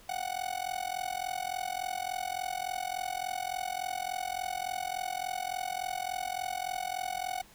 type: tone with amplitude modulation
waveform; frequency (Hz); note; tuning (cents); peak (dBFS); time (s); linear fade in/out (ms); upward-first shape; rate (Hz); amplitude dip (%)
45% pulse; 740; F#5; 0; -29; 0.09-7.42; 5; sine; 43.5; 95
effects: pink hiss -57 dBFS RMS until 7.54 s